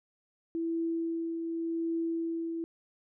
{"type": "tone with tremolo", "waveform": "sine", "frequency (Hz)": 331.1, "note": "E4", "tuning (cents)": 8, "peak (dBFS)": -28, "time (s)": [0.55, 2.64], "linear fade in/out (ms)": 0, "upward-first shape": "triangle", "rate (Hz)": 0.88, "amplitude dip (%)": 40, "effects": []}